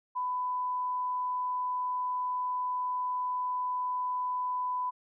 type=tone; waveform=sine; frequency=999 Hz; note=B5; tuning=20 cents sharp; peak=-29 dBFS; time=0.15-4.91 s; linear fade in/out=20 ms; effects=none